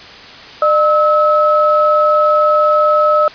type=tone pair together; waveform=sine; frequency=604 / 1292.8 Hz; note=D5 / E6; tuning=+48 / -34 cents; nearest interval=octave + minor second; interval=1318 cents; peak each=-11 dBFS; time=0.62-3.28 s; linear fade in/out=2 ms; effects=white hiss -34 dBFS RMS until 3.34 s + resampled to 11025 Hz